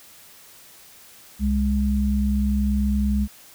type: tone pair together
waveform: sine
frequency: 65.4 / 206 Hz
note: C2 / G#3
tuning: 0 / -14 cents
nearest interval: octave + minor sixth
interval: 1986 cents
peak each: -21 dBFS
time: 1.39-3.28 s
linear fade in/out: 50 ms
effects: white hiss -48 dBFS RMS until 3.54 s